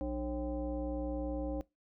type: tone with frequency modulation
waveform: sine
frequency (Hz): 300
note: D4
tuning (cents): +37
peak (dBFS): -33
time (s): 0.01-1.61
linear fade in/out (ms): 0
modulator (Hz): 241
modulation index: 1.3
effects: noise-tail reverb RT60 0.2 s tail -22 dB re dry